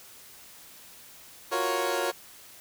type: chord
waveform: 20% pulse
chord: Gb major seventh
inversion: third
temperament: equal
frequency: 349.2 / 370 / 466.2 / 554.4 Hz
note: F4 / Gb4 / Bb4 / Db5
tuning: 0 / 0 / 0 / 0 cents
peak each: -28 / -28 / -27 / -25 dBFS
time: 1.51-2.12 s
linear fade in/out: 20 ms
effects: white hiss -50 dBFS RMS until 2.6 s